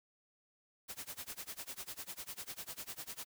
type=noise with tremolo; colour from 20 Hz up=white; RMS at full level=-43 dBFS; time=0.88-3.25 s; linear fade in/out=20 ms; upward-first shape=sine; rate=10 Hz; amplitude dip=95%; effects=none